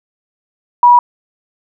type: tone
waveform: sine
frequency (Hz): 969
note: B5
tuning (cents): -33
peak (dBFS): -3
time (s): 0.83-0.99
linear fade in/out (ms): 2
effects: none